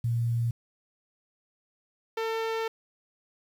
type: tone pair in turn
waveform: sine / sawtooth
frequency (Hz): 117.3 / 449.2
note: A#2 / A4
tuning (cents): +11 / +36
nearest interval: octave + major seventh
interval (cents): 2325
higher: second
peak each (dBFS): -24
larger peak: neither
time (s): 0.04-0.51 / 2.17-2.68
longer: second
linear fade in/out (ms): 5
effects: low-pass 4000 Hz 12 dB/octave + 9-bit